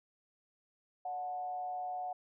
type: tone with frequency modulation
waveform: sine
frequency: 731 Hz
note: F#5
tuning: 21 cents flat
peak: -36 dBFS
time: 1.05-2.13 s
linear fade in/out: 5 ms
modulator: 148 Hz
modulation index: 0.39
effects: none